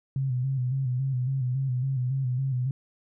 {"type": "tone with vibrato", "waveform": "sine", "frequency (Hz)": 130, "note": "C3", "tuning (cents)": -11, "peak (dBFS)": -24, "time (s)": [0.16, 2.71], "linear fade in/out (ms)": 2, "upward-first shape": "square", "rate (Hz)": 3.6, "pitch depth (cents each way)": 64, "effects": []}